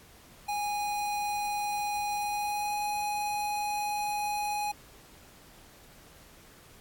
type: tone with pitch glide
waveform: square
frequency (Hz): 825 to 831.2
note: G#5 to G#5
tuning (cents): -12 to +1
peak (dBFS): -30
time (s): 0.48-4.72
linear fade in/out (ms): 10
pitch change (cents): +13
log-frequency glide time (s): 2.15-2.82
effects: pink hiss -55 dBFS RMS until 6.8 s + AAC 64 kbps